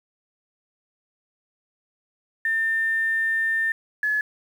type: tone pair in turn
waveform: sine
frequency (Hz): 1800 / 1707.2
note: A6 / G#6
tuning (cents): +39 / +47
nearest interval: minor second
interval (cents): 92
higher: first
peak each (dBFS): -20 / -20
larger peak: neither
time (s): 2.45-3.72 / 4.03-4.21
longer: first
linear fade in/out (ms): 2
effects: 8-bit